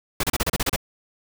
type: noise bursts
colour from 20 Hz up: pink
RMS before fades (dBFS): -22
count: 9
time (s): 0.2-0.762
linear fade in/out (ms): 5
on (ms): 34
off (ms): 32
effects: none